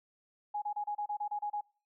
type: tone bursts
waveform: sine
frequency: 830.6 Hz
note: G#5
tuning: in tune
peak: -32 dBFS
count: 10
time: 0.54-1.611 s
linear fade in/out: 10 ms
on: 81 ms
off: 29 ms
effects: noise-tail reverb RT60 0.4 s tail -25 dB re dry